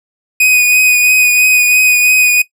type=tone with vibrato; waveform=45% pulse; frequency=2489 Hz; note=D#7; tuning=in tune; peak=-6 dBFS; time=0.4-2.42 s; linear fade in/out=5 ms; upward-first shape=triangle; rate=3 Hz; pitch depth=21 cents each way; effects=noise-tail reverb RT60 0.1 s tail -17 dB re dry